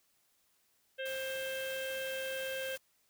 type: harmonic tone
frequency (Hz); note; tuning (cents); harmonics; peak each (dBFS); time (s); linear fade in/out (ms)
529; C5; +19; 1 / 3 / 4 / 5 / 6 / 7; -38 / -42 / -52 / -46 / -46 / -58; 0.98-2.77; 20
type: noise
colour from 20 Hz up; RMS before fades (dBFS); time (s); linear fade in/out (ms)
white; -48; 1.05-2.78; 10
effects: white hiss -73 dBFS RMS until 3.09 s